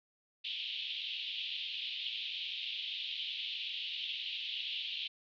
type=band-pass noise; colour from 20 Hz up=pink; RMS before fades=-40 dBFS; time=0.44-5.08 s; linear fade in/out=10 ms; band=2800 to 3700 Hz; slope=48 dB/octave; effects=none